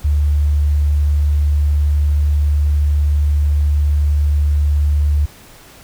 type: tone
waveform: sine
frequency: 73.42 Hz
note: D2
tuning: in tune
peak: -11 dBFS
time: 0.04-5.26 s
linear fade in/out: 10 ms
effects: pink hiss -42 dBFS RMS until 5.83 s